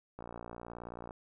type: click train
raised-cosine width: 1 ms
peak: -30 dBFS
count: 55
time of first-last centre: 0.19-1.108 s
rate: 58.8 Hz
effects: none